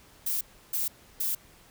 violet noise bursts, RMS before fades -29 dBFS, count 3, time 0.26-1.35 s, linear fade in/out 5 ms, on 150 ms, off 320 ms, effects pink hiss -56 dBFS RMS until 1.7 s

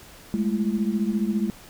sine tone cluster, 204.4 / 219 / 337.9 Hz, G#3 / A3 / E4, -27 / -8 / +43 cents, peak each -24 / -25 / -31 dBFS, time 0.34-1.5 s, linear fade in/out 0 ms, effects pink hiss -47 dBFS RMS until 1.69 s

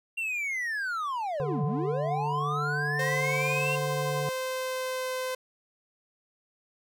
triangle linear two-way sweep, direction down then up, 2765 to 122.4 to 2765 Hz, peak -27 dBFS, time 0.17-3.76 s, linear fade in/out 10 ms, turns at 1.64 s
harmonic tone, 146.83 Hz, D3, in tune, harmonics 1 / 3 / 5 / 7, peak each -31 / -36 / -38 / -39 dBFS, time 1.4-4.29 s, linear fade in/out 0 ms
sawtooth tone with pitch glide, 523.3 to 513.7 Hz, C5 to C5, 0 to -32 cents, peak -26 dBFS, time 2.99-5.35 s, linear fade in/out 5 ms, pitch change -32 cents, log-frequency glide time 3.35-5.19 s
effects none

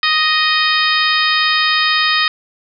harmonic tone, 622.3 Hz, D#5, in tune, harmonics 2 / 3 / 4 / 5 / 6 / 7 / 8, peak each -18 / -17 / -20 / -22 / -19 / -23 / -22 dBFS, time 0.03-2.28 s, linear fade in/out 2 ms, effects none

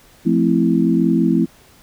sine chord, F major seventh, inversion none, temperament equal, 174.61 / 220 / 261.6 / 329.6 Hz, F3 / A3 / C4 / E4, 0 / 0 / 0 / 0 cents, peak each -18 dBFS, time 0.25-1.46 s, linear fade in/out 20 ms, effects pink hiss -49 dBFS RMS until 1.82 s

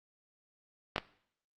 clicks, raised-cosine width 0.3 ms, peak -14 dBFS, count 2, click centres 0.961 / 0.981 s, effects noise-tail reverb RT60 0.6 s tail -18 dB re dry + Opus 24 kbps

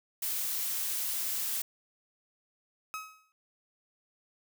blue noise, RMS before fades -33 dBFS, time 0.22-1.62 s, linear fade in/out 5 ms
30% pulse tone with exponential decay, 1276 Hz, D#6, 43 cents sharp, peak -31 dBFS, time 2.94-3.32 s, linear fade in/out 0 ms, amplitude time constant 81 ms
effects none

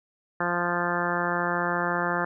harmonic tone, 174.61 Hz, F3, in tune, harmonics 1 / 2 / 3 / 4 / 5 / 6 / 7 / 8 / 9 / 10, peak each -33 / -33 / -33 / -33 / -33 / -33 / -33 / -33 / -33 / -33 dBFS, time 0.4-2.25 s, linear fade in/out 5 ms, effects none

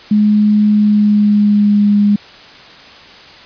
sine tone with pitch glide, 210 to 205.3 Hz, G#3 to G#3, +19 to -20 cents, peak -7 dBFS, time 0.11-2.16 s, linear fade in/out 5 ms, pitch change -39 cents, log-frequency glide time 0.68-1.94 s, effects white hiss -37 dBFS RMS until 3.45 s + resampled to 11025 Hz

